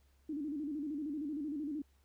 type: tone with vibrato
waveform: sine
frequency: 295.3 Hz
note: D4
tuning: 10 cents sharp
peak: -36 dBFS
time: 0.29-1.82 s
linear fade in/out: 5 ms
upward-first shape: square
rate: 13 Hz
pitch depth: 91 cents each way
effects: added 68 Hz sine -66 dBFS peak until 2.04 s + pink hiss -75 dBFS RMS until 2.04 s